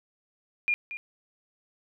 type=tone with echo; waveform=sine; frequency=2416 Hz; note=D7; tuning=48 cents sharp; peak=-22 dBFS; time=0.68-0.74 s; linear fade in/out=0 ms; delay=230 ms; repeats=1; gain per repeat=-12 dB; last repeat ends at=0.97 s; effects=none